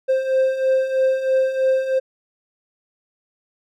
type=beating tone pair; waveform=triangle; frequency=523.3 / 526.4 Hz; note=C5 / C5; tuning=0 / +10 cents; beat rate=3.1 Hz; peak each=-21 / -15 dBFS; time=0.08-2 s; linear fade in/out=20 ms; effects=none